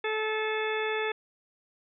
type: harmonic tone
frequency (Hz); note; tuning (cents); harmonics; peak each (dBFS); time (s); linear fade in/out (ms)
434.2; A4; -23; 1 / 2 / 3 / 4 / 5 / 6 / 8; -30 / -36 / -39 / -35 / -37 / -38 / -41; 0.04-1.12; 5
effects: none